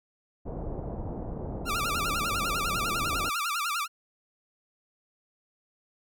pink low-pass noise, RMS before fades -35 dBFS, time 0.45-3.3 s, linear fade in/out 20 ms, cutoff 750 Hz, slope 24 dB/octave
sawtooth tone with vibrato, 1272 Hz, D#6, 38 cents sharp, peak -24 dBFS, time 1.65-3.88 s, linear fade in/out 50 ms, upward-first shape sine, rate 10 Hz, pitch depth 180 cents each way
effects none

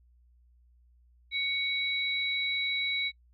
sine tone pair together, 2233 / 3903 Hz, C#7 / B7, +12 / -21 cents, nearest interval minor seventh, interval 967 cents, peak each -30 / -31 dBFS, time 1.31-3.12 s, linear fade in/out 50 ms, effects noise-tail reverb RT60 0.1 s tail -24 dB re dry + added 60 Hz sine -59 dBFS peak until 3.33 s

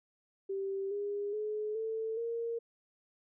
sine tone with pitch steps, 390.1 / 407.4 / 425.4 / 444.2 / 463.9 Hz, G4 / G#4 / G#4 / A4 / A#4, -8 / -33 / +42 / +16 / -8 cents, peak -33 dBFS, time 0.49-2.59 s, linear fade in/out 10 ms, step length 420 ms, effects none

